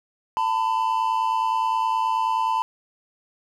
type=tone pair together; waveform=triangle; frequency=894 / 1003.5 Hz; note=A5 / B5; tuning=+27 / +27 cents; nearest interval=major second; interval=200 cents; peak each=-21 dBFS; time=0.37-2.62 s; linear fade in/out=0 ms; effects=none